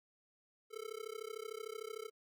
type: tone with amplitude modulation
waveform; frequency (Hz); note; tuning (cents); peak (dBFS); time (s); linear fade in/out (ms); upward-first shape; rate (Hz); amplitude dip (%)
square; 440; A4; 0; -40; 0.7-2.11; 50; sine; 33.3; 100
effects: none